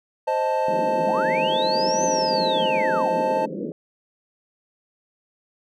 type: chord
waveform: triangle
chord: A diminished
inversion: first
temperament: equal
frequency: 523.3 / 622.3 / 880 Hz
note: C5 / Eb5 / A5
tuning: 0 / 0 / 0 cents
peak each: -22 / -24 / -21 dBFS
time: 0.27-3.46 s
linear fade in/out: 10 ms
type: band-pass noise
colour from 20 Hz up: pink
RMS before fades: -30 dBFS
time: 0.68-3.72 s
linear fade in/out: 2 ms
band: 160 to 560 Hz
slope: 96 dB/octave
type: linear two-way sweep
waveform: sine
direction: up then down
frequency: 576 to 6272 to 576 Hz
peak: -26 dBFS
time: 1.07-3.1 s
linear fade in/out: 10 ms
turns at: 2.04 s
effects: none